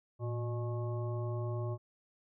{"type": "harmonic tone with a mistuned harmonic", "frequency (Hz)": 121.1, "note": "B2", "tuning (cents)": -34, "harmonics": [1, 3, 5, 7, 9], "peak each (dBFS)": [-34, -42, -44, -52, -49], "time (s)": [0.19, 1.78], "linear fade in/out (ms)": 50, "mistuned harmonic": 1, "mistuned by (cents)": -110, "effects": []}